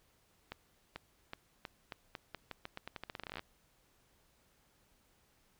accelerating click train, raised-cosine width 0.3 ms, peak -26 dBFS, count 25, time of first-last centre 0.52-3.394 s, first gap 440 ms, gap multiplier 0.85, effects pink hiss -71 dBFS RMS until 5.59 s

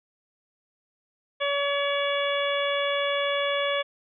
harmonic tone, 567 Hz, C#5, 39 cents sharp, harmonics 1 / 2 / 3 / 4 / 5 / 6, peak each -26 / -31 / -33 / -32 / -36 / -32 dBFS, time 1.4-3.83 s, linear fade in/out 20 ms, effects none

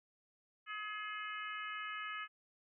harmonic tone, 423.5 Hz, G#4, 34 cents sharp, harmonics 3 / 4 / 5 / 6 / 7, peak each -44 / -46 / -48 / -50 / -51 dBFS, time 0.66-2.28 s, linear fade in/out 50 ms, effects none

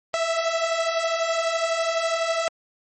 sawtooth beating tone pair, 651 / 663 Hz, E5 / E5, -22 / +10 cents, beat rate 12 Hz, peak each -24 / -19 dBFS, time 0.14-2.48 s, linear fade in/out 0 ms, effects MP3 32 kbps

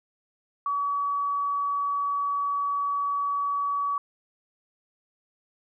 sine tone, 1137 Hz, C#6, 44 cents sharp, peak -24 dBFS, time 0.66-3.98 s, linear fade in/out 2 ms, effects none

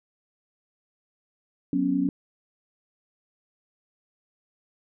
sine chord, F# suspended fourth, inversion none, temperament equal, 185 / 246.9 / 277.2 Hz, F#3 / B3 / C#4, 0 / 0 / 0 cents, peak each -28 / -28 / -23 dBFS, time 1.73-2.09 s, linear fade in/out 2 ms, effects none

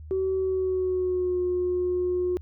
sine tone with pitch glide, 380 to 360.1 Hz, F#4 to F#4, +46 to -47 cents, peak -22 dBFS, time 0.11-2.37 s, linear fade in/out 0 ms, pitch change -93 cents, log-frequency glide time 0.35-1.39 s, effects tanh soft clip ceiling -18 dBFS + added 77 Hz sine -39 dBFS peak until 2.41 s

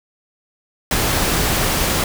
pink noise, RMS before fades -18 dBFS, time 0.91-2.04 s, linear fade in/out 2 ms, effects none

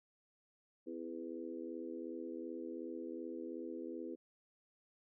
harmonic tone with a mistuned harmonic, 82.7 Hz, E2, 6 cents sharp, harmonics 3 / 4 / 5 / 6, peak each -48 / -45 / -49 / -50 dBFS, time 0.86-4.16 s, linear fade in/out 20 ms, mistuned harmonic 3, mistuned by +46 cents, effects none

